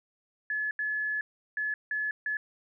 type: tone bursts at uneven times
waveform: sine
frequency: 1712 Hz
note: A6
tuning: 48 cents flat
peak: -28 dBFS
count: 5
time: 0.5-0.71 / 0.79-1.21 / 1.57-1.74 / 1.91-2.11 / 2.26-2.37 s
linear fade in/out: 2 ms
effects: none